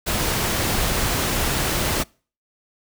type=noise; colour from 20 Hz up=pink; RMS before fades=-22 dBFS; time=0.06-2.04 s; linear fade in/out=20 ms; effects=noise-tail reverb RT60 0.4 s tail -26 dB re dry